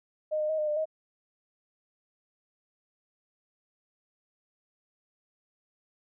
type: tone with pitch steps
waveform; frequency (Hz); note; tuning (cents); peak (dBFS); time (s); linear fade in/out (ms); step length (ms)
sine; 616 / 610 / 629 / 609 / 599 / 629; D#5 / D#5 / D#5 / D#5 / D5 / D#5; -17 / -34 / +19 / -37 / +34 / +19; -26; 0.31-0.856; 20; 91
effects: none